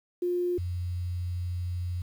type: tone pair in turn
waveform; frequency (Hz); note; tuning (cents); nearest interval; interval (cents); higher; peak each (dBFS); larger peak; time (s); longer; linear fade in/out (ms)
sine; 354.8 / 88.7; F4 / F2; +27 / +27; 2 octaves; 2400; first; -25 / -29; first; 0.22-0.58 / 0.58-2.02; second; 5
effects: 9-bit